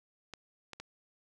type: clicks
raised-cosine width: 0.2 ms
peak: -26 dBFS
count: 3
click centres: 0.337 / 0.733 / 0.8 s
effects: none